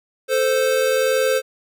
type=tone pair together; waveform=square; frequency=439.8 / 521 Hz; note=A4 / C5; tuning=-1 / -7 cents; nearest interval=minor third; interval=294 cents; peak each=-22 / -18 dBFS; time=0.28-1.42 s; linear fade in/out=50 ms; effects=none